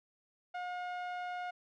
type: tone with low-pass filter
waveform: sawtooth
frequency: 718 Hz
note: F5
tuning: 48 cents sharp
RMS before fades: -40 dBFS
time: 0.54-1.51 s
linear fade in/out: 10 ms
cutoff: 2100 Hz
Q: 0.69
effects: none